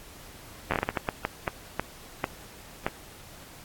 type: slowing click train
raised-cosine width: 0.5 ms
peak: -10 dBFS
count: 14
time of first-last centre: 0.71-2.865 s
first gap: 11 ms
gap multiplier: 1.4
effects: pink hiss -48 dBFS RMS until 3.64 s + AAC 64 kbps